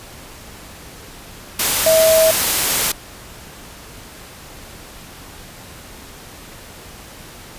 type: tone in noise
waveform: sine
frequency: 643 Hz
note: E5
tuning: 43 cents flat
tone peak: -10 dBFS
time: 1.86-2.31 s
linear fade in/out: 5 ms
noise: white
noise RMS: -17 dBFS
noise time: 1.59-2.92 s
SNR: +4 dB
effects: pink hiss -38 dBFS RMS until 7.58 s + resampled to 32000 Hz